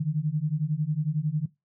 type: beating tone pair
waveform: sine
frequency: 146.83 / 157.83 Hz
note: D3 / D#3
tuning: 0 / +25 cents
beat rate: 11 Hz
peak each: -27 dBFS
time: 0-1.46 s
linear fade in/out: 10 ms
effects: noise-tail reverb RT60 0.2 s tail -19 dB re dry